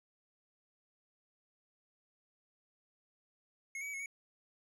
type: tone with pitch steps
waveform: square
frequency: 2169 / 2265 / 2280 / 2182 / 2244 Hz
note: C#7 / C#7 / C#7 / C#7 / C#7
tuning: -38 / +37 / +48 / -28 / +21 cents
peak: -40 dBFS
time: 3.75-4.06 s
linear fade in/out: 2 ms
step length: 62 ms
effects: low-pass 11000 Hz 12 dB/octave